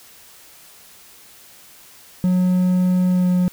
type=tone with pitch glide; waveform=triangle; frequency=182.2 to 180.42 Hz; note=F#3 to F#3; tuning=-26 to -43 cents; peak=-12 dBFS; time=2.24-3.48 s; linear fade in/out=0 ms; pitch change=-17 cents; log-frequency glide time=3.07-3.31 s; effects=white hiss -46 dBFS RMS until 3.52 s